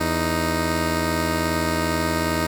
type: tone pair together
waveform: 10% pulse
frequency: 82.41 / 311.1 Hz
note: E2 / D#4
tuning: 0 / 0 cents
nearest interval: octave + major seventh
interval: 2300 cents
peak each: -15 dBFS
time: 0-2.47 s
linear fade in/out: 10 ms
effects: none